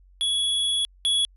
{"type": "tone pair in turn", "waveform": "square", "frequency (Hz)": [3369, 3369], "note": ["G#7", "G#7"], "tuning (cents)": [24, 24], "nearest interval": "unison", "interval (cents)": 0, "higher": "neither", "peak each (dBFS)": [-22, -20], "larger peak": "second", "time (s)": [[0.21, 0.85], [1.05, 1.25]], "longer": "first", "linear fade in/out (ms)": 0, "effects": ["added 46 Hz sine -51 dBFS peak until 1.36 s", "resampled to 32000 Hz"]}